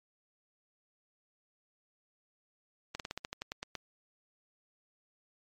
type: slowing click train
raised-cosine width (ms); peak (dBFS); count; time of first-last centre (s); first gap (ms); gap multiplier
0.2; -20; 11; 2.95-3.753; 48; 1.11
effects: MP3 64 kbps